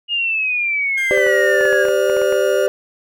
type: exponential sweep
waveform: sine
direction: down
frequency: 2869 to 1611 Hz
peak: -16 dBFS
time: 0.08-1.87 s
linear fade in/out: 50 ms
type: tone with pitch glide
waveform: 35% pulse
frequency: 1600 to 1425.4 Hz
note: G6 to F6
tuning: +35 to +35 cents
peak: -24 dBFS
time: 0.97-2.67 s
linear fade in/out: 10 ms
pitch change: -200 cents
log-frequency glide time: 1.14-1.34 s
type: chord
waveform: triangle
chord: G suspended fourth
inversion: none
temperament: equal with one note detuned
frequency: 392 / 513.4 / 587.3 Hz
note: G4 / C5 / D5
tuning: 0 / -33 / 0 cents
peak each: -16 dBFS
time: 1.11-2.68 s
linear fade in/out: 0 ms
type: clicks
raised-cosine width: 0.5 ms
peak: -14 dBFS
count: 11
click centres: 1.175 / 1.266 / 1.61 / 1.654 / 1.728 / 1.853 / 1.885 / 2.098 / 2.168 / 2.217 / 2.325 s
effects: none